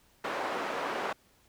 white band-pass noise, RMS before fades -34 dBFS, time 0.24-1.13 s, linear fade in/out 5 ms, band 330 to 1200 Hz, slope 12 dB/octave, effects pink hiss -65 dBFS RMS until 1.48 s

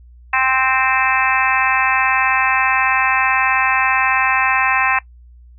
harmonic tone, 261.6 Hz, C4, in tune, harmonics 3 / 4 / 5 / 6 / 7 / 8 / 9 / 10, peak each -21 / -19 / -25 / -23 / -20 / -25 / -25 / -20 dBFS, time 0.33-4.99 s, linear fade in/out 5 ms, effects noise-tail reverb RT60 0.1 s tail -20 dB re dry + added 60 Hz sine -40 dBFS peak until 5.58 s

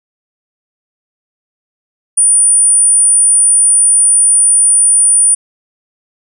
sine tone, 9397 Hz, D9, in tune, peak -5 dBFS, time 2.17-5.35 s, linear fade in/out 10 ms, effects none

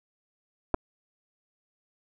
clicks, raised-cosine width 1 ms, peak -11 dBFS, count 2, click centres 0.742 / 0.745 s, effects none

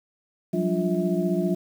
sine tone cluster, 177.4 / 192.5 / 292.8 / 349.9 / 648 Hz, F3 / G3 / D4 / F4 / E5, +27 / -31 / -5 / +3 / -30 cents, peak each -26 / -27 / -31 / -26 / -31 dBFS, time 0.53-1.55 s, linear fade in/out 10 ms, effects 8-bit

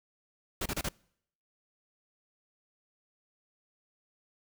pink noise bursts, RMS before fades -33 dBFS, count 4, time 0.61-0.889 s, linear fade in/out 5 ms, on 48 ms, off 29 ms, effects noise-tail reverb RT60 0.7 s tail -26 dB re dry

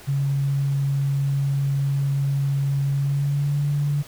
sine tone with pitch glide, 138.9 to 144.63 Hz, C#3 to D3, +4 to -26 cents, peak -19 dBFS, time 0.07-4.03 s, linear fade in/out 20 ms, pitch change +70 cents, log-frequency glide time 2.92-3.63 s, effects pink hiss -44 dBFS RMS until 4.07 s

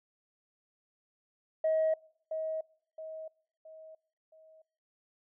sine tone with echo, 635 Hz, D#5, 35 cents sharp, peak -24 dBFS, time 1.64-1.94 s, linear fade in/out 5 ms, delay 670 ms, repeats 4, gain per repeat -8 dB, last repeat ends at 4.62 s, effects noise-tail reverb RT60 0.7 s tail -25 dB re dry + tanh soft clip ceiling -22 dBFS

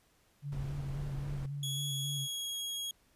sine tone with vibrato, 140 Hz, C#3, 18 cents sharp, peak -36 dBFS, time 0.42-2.28 s, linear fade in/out 50 ms, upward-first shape square, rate 3.7 Hz, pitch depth 34 cents each way
brown noise, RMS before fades -42 dBFS, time 0.52-1.46 s, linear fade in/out 2 ms
sawtooth tone with pitch glide, 3350 to 3302 Hz, G#7 to G#7, +14 to -11 cents, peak -33 dBFS, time 1.63-2.91 s, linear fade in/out 2 ms, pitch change -25 cents, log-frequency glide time 1.93-2.55 s
effects pink hiss -69 dBFS RMS until 3.15 s + resampled to 32000 Hz

